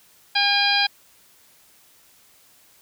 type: harmonic tone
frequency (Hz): 809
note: G#5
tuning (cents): -46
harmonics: 1 / 2 / 3 / 4 / 5 / 6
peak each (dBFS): -24 / -24 / -24 / -24 / -24 / -24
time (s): 0.35-0.87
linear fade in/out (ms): 10
effects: white hiss -55 dBFS RMS until 2.81 s